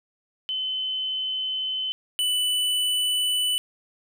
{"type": "tone pair in turn", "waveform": ["sine", "square"], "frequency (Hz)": [3046, 2983], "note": ["F#7", "F#7"], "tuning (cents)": [50, 13], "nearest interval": "unison", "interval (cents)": 37, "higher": "first", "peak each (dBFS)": [-25, -22], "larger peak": "second", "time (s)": [[0.49, 1.92], [2.19, 3.58]], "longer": "first", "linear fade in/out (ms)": 0, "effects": []}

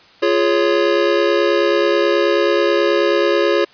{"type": "chord", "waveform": "square", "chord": "Db major", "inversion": "first", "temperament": "just", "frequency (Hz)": [346.5, 415.8, 554.4], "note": ["F4", "Ab4", "Db5"], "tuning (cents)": [-14, 2, 0], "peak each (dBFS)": -18, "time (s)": [0.22, 3.65], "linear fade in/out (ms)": 10, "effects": ["white hiss -47 dBFS RMS until 3.73 s", "resampled to 11025 Hz"]}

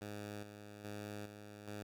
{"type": "tone with tremolo", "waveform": "10% pulse", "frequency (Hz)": 103.83, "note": "G#2", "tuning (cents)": 0, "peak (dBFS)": -36, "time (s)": [0.01, 1.83], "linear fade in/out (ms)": 10, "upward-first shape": "square", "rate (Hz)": 1.2, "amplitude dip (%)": 55, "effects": []}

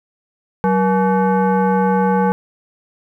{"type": "tone with frequency modulation", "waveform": "sine", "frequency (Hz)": 188.1, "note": "F#3", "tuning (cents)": 29, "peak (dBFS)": -12, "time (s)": [0.64, 2.32], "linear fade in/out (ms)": 0, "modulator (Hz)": 665, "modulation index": 1.2, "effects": ["9-bit"]}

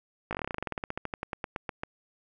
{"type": "slowing click train", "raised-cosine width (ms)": 0.5, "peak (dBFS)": -17, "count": 26, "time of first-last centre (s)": [0.31, 1.835], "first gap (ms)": 18, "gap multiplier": 1.09, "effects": []}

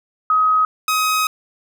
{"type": "tone pair in turn", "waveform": ["sine", "sawtooth"], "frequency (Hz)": [1264, 1264], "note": ["D#6", "D#6"], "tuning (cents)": [27, 27], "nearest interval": "unison", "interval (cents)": 0, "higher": "neither", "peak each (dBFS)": -12, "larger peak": "neither", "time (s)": [[0.3, 0.65], [0.88, 1.27]], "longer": "second", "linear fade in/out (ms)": 2, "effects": []}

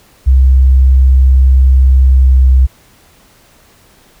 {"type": "tone with pitch glide", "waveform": "sine", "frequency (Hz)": [65.41, 64.77], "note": ["C2", "C2"], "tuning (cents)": [0, -17], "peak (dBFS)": -3, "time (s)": [0.26, 2.67], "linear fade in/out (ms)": 20, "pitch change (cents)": -17, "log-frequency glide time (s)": [2.1, 2.42], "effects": ["pink hiss -46 dBFS RMS until 4.2 s"]}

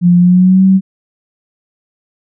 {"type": "tone with pitch glide", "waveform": "sine", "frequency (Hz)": [175.8, 190.61], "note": ["F3", "G3"], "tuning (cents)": [12, -48], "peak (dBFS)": -4, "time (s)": [0.01, 0.81], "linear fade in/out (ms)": 50, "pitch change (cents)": 140, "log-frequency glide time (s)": [0.18, 0.64], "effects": []}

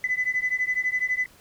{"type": "beating tone pair", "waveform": "sine", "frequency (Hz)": [2000, 2012], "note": ["B6", "B6"], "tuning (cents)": [21, 32], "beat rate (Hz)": 12, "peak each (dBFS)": -25, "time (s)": [0.04, 1.26], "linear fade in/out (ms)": 2, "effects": ["tanh soft clip ceiling -16 dBFS", "pink hiss -54 dBFS RMS until 1.4 s"]}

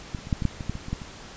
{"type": "clicks", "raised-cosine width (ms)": 5, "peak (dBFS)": [-17, -28, -24, -10, -15, -9, -20, -14, -21, -23, -14, -25], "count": 12, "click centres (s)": [0.148, 0.188, 0.271, 0.328, 0.422, 0.453, 0.608, 0.696, 0.754, 0.884, 0.93, 1.018], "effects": ["pink hiss -43 dBFS RMS until 1.36 s", "resampled to 16000 Hz"]}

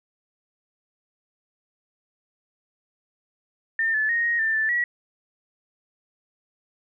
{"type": "tone with pitch steps", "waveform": "sine", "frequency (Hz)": [1807, 1736, 1864, 1875, 1784, 1760, 1925], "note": ["A6", "A6", "A#6", "A#6", "A6", "A6", "B6"], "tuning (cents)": [46, -24, -1, 10, 23, 0, -45], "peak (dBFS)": -20, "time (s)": [3.79, 4.84], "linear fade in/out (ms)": 2, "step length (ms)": 150, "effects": []}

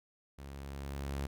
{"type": "tone with level ramp", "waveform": "sawtooth", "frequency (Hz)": 69.3, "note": "C#2", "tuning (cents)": 0, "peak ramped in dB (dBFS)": [-42, -30], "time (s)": [0.38, 1.27], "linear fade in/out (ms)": 10, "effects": []}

